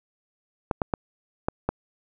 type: clicks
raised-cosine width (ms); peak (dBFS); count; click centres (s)
1; -9; 5; 0.712 / 0.818 / 0.938 / 1.485 / 1.69
effects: none